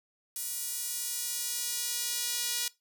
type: tone with high-pass filter sweep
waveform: sawtooth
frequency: 481.9 Hz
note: B4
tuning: 43 cents flat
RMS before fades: -34 dBFS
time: 0.36-2.68 s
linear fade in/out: 2 ms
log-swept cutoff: 8700 to 4100 Hz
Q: 0.84
effects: noise-tail reverb RT60 0.2 s tail -20 dB re dry